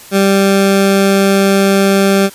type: tone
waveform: 20% pulse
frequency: 196 Hz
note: G3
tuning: in tune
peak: -3 dBFS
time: 0.11-2.3 s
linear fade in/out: 50 ms
effects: white hiss -36 dBFS RMS until 2.34 s + resampled to 32000 Hz

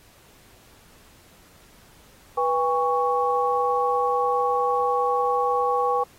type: tone cluster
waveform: sine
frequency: 490.8 / 807 / 1113 Hz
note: B4 / G#5 / C#6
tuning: -11 / -50 / +7 cents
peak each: -24 dBFS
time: 2.37-6.04 s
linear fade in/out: 10 ms
effects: pink hiss -54 dBFS RMS until 6.18 s + AAC 48 kbps

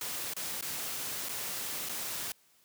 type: noise with dropouts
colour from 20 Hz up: white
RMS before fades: -37 dBFS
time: 0.01-2.32 s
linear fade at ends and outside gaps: 2 ms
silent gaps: 0.336-0.365 / 0.611-0.624 / 1.287-1.292 / 1.889-1.893 s
effects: white hiss -66 dBFS RMS until 2.64 s + high-pass 80 Hz 12 dB/octave

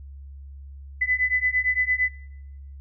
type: beating tone pair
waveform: sine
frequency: 2000 / 2008.8 Hz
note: B6 / B6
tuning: +21 / +29 cents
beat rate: 8.8 Hz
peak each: -23 / -23 dBFS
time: 1.01-2.09 s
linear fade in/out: 10 ms
effects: noise-tail reverb RT60 0.9 s tail -22 dB re dry + added 69 Hz sine -38 dBFS peak until 2.8 s

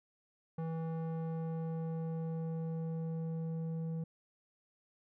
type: tone with low-pass filter sweep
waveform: square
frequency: 162.8 Hz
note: E3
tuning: 21 cents flat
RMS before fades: -38 dBFS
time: 0.58-4.04 s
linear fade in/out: 5 ms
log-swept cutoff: 890 to 370 Hz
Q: 0.94
effects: none

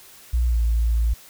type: tone with pitch glide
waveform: sine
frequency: 60.3 to 56.92 Hz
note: B1 to A#1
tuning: -41 to -41 cents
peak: -16 dBFS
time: 0.33-1.14 s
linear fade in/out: 10 ms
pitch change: -100 cents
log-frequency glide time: 0.48-0.58 s
effects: tanh soft clip ceiling -12 dBFS + white hiss -47 dBFS RMS until 1.29 s

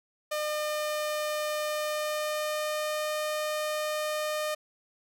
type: tone with pitch glide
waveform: sawtooth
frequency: 605 to 609.6 Hz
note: D#5 to D#5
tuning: -49 to -36 cents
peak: -25 dBFS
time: 0.31-4.55 s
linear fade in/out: 10 ms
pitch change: +13 cents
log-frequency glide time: 1.63-3.11 s
effects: none

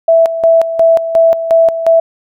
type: tone with tremolo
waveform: sine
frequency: 659.3 Hz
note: E5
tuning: in tune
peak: -4 dBFS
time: 0.08-2 s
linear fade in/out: 5 ms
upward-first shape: square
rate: 2.8 Hz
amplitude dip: 70%
effects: none

